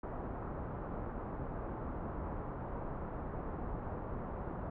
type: low-pass noise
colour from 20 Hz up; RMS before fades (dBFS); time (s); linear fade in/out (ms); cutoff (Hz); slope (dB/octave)
pink; -41; 0.03-4.7; 5; 1200; 24
effects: none